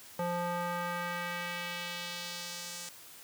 square tone with band-pass filter sweep, 174.61 Hz, F3, in tune, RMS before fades -37 dBFS, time 0.19-2.89 s, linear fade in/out 2 ms, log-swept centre 720 to 7500 Hz, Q 1.2, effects white hiss -52 dBFS RMS until 3.23 s + high-pass 80 Hz 12 dB/octave

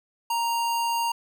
square tone, 932.3 Hz, A#5, in tune, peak -24 dBFS, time 0.3-1.12 s, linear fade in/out 5 ms, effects none

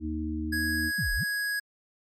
harmonic tone, 77.78 Hz, D#2, in tune, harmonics 1 / 3 / 4, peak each -33 / -35 / -32 dBFS, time 0-0.92 s, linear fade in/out 50 ms
square tone, 1661.2 Hz, G#6, in tune, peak -28 dBFS, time 0.52-1.6 s, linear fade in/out 10 ms
sine exponential two-way sweep, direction down then up, 222.7 to 30.87 to 222.7 Hz, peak -28 dBFS, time 0.98-1.24 s, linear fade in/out 10 ms, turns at 1.13 s
effects MP3 64 kbps

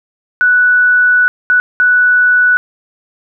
sine tone bursts at uneven times, 1480 Hz, F#6, in tune, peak -6 dBFS, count 3, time 0.41-1.28 / 1.5-1.6 / 1.8-2.57 s, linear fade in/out 0 ms, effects none

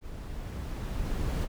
brown noise with level ramp, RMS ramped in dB -41 to -28 dBFS, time 0.01-1.48 s, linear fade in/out 50 ms, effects none

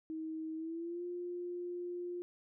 sine tone with pitch glide, 317.9 to 352.7 Hz, D#4 to F4, +37 to +17 cents, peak -38 dBFS, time 0.1-2.22 s, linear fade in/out 0 ms, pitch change +180 cents, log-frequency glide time 0.56-1.04 s, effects none

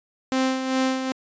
sawtooth tone with tremolo, 261.6 Hz, C4, in tune, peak -15 dBFS, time 0.32-1.12 s, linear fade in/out 0 ms, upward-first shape sine, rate 2.5 Hz, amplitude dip 55%, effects resampled to 16000 Hz

